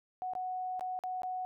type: tone with dropouts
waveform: sine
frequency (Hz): 739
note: F#5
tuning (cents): -2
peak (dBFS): -34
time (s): 0.22-1.45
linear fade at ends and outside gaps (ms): 0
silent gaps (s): 0.335-0.352 / 0.795-0.809 / 0.99-1.037 / 1.22-1.233
effects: none